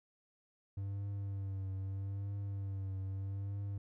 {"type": "tone with vibrato", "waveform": "triangle", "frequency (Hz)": 98, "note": "G2", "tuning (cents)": 0, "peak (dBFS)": -35, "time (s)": [0.77, 3.78], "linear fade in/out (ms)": 5, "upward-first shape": "triangle", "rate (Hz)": 0.79, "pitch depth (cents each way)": 46, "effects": []}